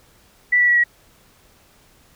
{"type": "tone with pitch steps", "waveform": "sine", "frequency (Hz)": [1967, 1950, 1933.2, 1916.5], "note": ["B6", "B6", "B6", "A#6"], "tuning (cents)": [-7, -23, -38, 47], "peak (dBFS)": -12, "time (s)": [0.52, 0.84], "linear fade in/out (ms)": 10, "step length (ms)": 80, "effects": ["pink hiss -54 dBFS RMS until 2.15 s"]}